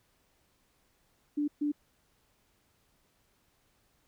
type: tone bursts at uneven times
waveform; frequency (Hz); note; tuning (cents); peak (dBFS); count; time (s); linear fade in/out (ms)
sine; 293.7; D4; 0; -27; 2; 1.37-1.48 / 1.61-1.72; 10
effects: pink hiss -71 dBFS RMS until 4.07 s